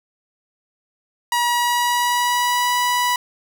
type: tone with pitch glide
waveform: sawtooth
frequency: 960 to 981.9 Hz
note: B5 to B5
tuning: -49 to -10 cents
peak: -13 dBFS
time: 1.32-3.16 s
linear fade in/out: 2 ms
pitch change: +39 cents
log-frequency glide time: 1.45-2.79 s
effects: none